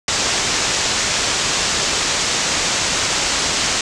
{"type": "low-pass noise", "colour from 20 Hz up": "white", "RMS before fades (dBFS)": -19, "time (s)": [0.08, 3.81], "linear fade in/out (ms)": 2, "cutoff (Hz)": 7600, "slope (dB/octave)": 48, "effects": []}